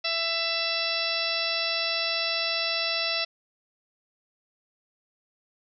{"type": "harmonic tone with a mistuned harmonic", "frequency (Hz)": 665, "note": "E5", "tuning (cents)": 15, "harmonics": [1, 2, 3, 4, 5, 6, 7, 8], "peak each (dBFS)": [-34, -37, -36, -31, -35, -32, -34, -32], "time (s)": [0.04, 3.25], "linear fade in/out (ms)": 10, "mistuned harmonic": 5, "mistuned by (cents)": 36, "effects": []}